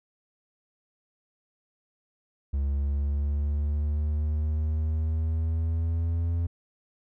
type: exponential sweep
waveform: triangle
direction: up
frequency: 69.3 to 85.1 Hz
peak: -22 dBFS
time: 2.53-6.47 s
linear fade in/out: 10 ms
effects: none